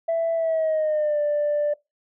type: tone with pitch glide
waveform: sine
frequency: 662 to 589.8 Hz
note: E5 to D5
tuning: +7 to +7 cents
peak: -18 dBFS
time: 0.08-1.74 s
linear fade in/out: 10 ms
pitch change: -200 cents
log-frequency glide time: 0.35-1.2 s
effects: noise-tail reverb RT60 0.2 s tail -22 dB re dry + tanh soft clip ceiling -17 dBFS